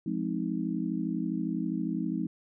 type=chord; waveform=sine; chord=F minor seventh; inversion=none; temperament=just; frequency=174.61 / 209.5 / 261.9 / 314.3 Hz; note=F3 / Ab3 / C4 / Eb4; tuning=0 / +15 / +2 / +18 cents; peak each=-34 dBFS; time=0.06-2.27 s; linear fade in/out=5 ms; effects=none